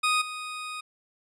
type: tone with level steps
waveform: 20% pulse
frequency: 1244.5 Hz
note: D#6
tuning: in tune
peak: -17 / -29 dBFS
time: 0.03-0.81 s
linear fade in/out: 10 ms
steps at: 0.21 s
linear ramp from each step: 10 ms
effects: resampled to 22050 Hz